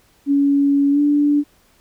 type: tone with pitch glide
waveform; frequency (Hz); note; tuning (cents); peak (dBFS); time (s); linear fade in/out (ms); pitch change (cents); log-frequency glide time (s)
sine; 281.6 to 291.2; C#4 to D4; +27 to -15; -12; 0.26-1.44; 50; +58; 0.91-1
effects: pink hiss -56 dBFS RMS until 1.8 s